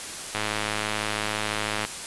click train, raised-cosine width 0.3 ms, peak -10 dBFS, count 160, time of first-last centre 0.35-1.85 s, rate 106 Hz, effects white hiss -35 dBFS RMS until 2.06 s + resampled to 24000 Hz

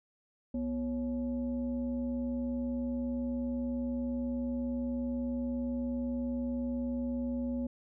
sine tone with frequency modulation, 244.2 Hz, B3, 19 cents flat, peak -31 dBFS, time 0.54-7.67 s, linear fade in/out 5 ms, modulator 306 Hz, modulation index 0.58, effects none

